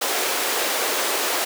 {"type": "high-pass noise", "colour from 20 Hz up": "pink", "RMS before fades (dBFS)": -23, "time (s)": [0.01, 1.45], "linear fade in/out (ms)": 10, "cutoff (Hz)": 370, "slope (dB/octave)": 24, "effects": []}